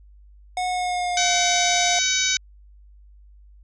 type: tone with pitch glide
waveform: square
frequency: 730 to 705.1 Hz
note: F#5 to F5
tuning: -24 to +16 cents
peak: -23 dBFS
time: 0.57-1.99 s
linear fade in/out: 2 ms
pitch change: -60 cents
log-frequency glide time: 0.68-1.33 s
type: harmonic tone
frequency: 758 Hz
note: F#5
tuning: 42 cents sharp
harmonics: 2 / 3 / 4 / 5 / 6 / 7 / 8 / 9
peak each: -30 / -26 / -31 / -25 / -31 / -30 / -24 / -30 dBFS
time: 1.17-2.37 s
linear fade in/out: 2 ms
effects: added 50 Hz sine -46 dBFS peak until 3.63 s + resampled to 22050 Hz